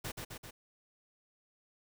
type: noise with echo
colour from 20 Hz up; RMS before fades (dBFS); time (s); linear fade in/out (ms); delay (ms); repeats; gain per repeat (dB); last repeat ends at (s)
pink; -40; 0.04-0.12; 10; 130; 3; -3; 0.51
effects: none